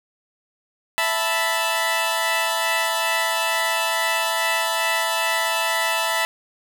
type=chord; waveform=15% pulse; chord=E suspended fourth; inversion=none; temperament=equal; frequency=659.3 / 880 / 987.8 Hz; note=E5 / A5 / B5; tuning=0 / 0 / 0 cents; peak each=-18 dBFS; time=0.98-6.25 s; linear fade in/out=0 ms; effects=none